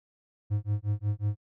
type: tone with tremolo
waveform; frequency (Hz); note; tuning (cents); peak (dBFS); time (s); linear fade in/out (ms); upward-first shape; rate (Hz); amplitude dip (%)
triangle; 103.83; G#2; 0; -21; 0.5-1.37; 20; sine; 5.5; 100
effects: none